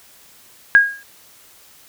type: tone with exponential decay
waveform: sine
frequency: 1635 Hz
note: G#6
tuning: 28 cents flat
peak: -3 dBFS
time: 0.75-1.03 s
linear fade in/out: 0 ms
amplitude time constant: 60 ms
effects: white hiss -48 dBFS RMS until 1.88 s